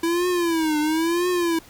square tone with vibrato, 329.6 Hz, E4, in tune, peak -20 dBFS, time 0.03-1.59 s, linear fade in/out 5 ms, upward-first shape triangle, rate 0.99 Hz, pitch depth 170 cents each way, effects pink hiss -48 dBFS RMS until 1.69 s

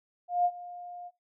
sine tone with ADSR envelope, 708 Hz, F5, 23 cents sharp, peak -21 dBFS, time 0.28-1.11 s, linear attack 170 ms, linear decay 55 ms, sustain -19 dB, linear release 43 ms, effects noise-tail reverb RT60 0.2 s tail -18 dB re dry

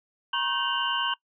sine tone cluster, 954 / 1083 / 1544 / 2830 / 3051 Hz, A#5 / C#6 / G6 / F7 / G7, +40 / -41 / -27 / +22 / -48 cents, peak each -31 dBFS, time 0.33-1.14 s, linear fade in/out 5 ms, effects noise-tail reverb RT60 0.1 s tail -21 dB re dry

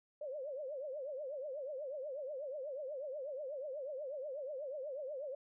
sine tone with vibrato, 560 Hz, C#5, 18 cents sharp, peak -40 dBFS, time 0.21-5.35 s, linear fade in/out 5 ms, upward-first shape triangle, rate 8.2 Hz, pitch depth 200 cents each way, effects none

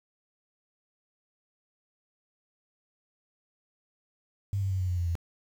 sine tone with pitch steps, 99.6 / 96.93 / 94.34 / 91.81 / 89.35 / 86.96 / 84.63 Hz, G2 / G2 / F#2 / F#2 / F2 / F2 / E2, +28 / -19 / +34 / -13 / +40 / -7 / +46 cents, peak -26 dBFS, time 4.53-5.153 s, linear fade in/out 0 ms, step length 89 ms, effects 9-bit

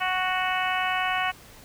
harmonic tone, 370 Hz, F#4, in tune, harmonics 2 / 3 / 4 / 5 / 6 / 7 / 8, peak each -28 / -30 / -31 / -32 / -33 / -33 / -34 dBFS, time 0-1.32 s, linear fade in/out 20 ms, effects pink hiss -49 dBFS RMS until 1.64 s

